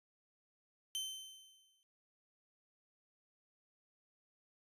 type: tone with exponential decay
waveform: sawtooth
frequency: 3085 Hz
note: G7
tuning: 28 cents flat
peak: -33 dBFS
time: 0.95-1.83 s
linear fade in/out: 0 ms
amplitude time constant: 190 ms
effects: resampled to 32000 Hz